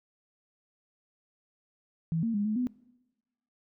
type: tone with pitch steps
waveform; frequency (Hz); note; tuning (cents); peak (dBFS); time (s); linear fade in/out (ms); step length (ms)
sine; 163.4 / 228.4 / 204.8 / 214.2 / 249.1; E3 / A#3 / G#3 / A3 / B3; -15 / -35 / -24 / -46 / +15; -26; 2.12-2.67; 0; 110
effects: noise-tail reverb RT60 1.0 s tail -22 dB re dry